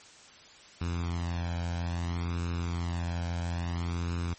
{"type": "tone with flanger", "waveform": "sawtooth", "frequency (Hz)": 86, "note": "F2", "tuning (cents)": -26, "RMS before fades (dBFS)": -32, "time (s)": [0.81, 4.34], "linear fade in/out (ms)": 5, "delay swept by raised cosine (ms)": [0.77, 1.28], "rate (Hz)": 0.6, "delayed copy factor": 0.65, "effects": ["white hiss -53 dBFS RMS until 4.38 s", "MP3 32 kbps"]}